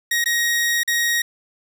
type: tone with dropouts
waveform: sawtooth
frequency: 1883 Hz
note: A#6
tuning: 17 cents sharp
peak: -14 dBFS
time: 0.11-1.22 s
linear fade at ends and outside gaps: 5 ms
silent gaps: 0.242-0.258 / 0.834-0.876 s
effects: none